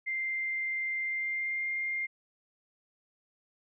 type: tone with pitch glide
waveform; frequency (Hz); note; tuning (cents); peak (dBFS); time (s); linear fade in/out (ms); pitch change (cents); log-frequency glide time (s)
sine; 2093 to 2112; C7 to C7; 0 to +16; -30; 0.06-2.07; 20; +16; 1.03-1.68
effects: none